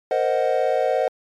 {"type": "chord", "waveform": "triangle", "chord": "C half-diminished seventh", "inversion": "third", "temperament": "equal", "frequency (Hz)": [466.2, 523.3, 622.3, 740], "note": ["Bb4", "C5", "Eb5", "Gb5"], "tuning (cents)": [0, 0, 0, 0], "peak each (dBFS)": [-23, -20, -21, -22], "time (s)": [0.11, 1.08], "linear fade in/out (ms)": 2, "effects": ["MP3 64 kbps"]}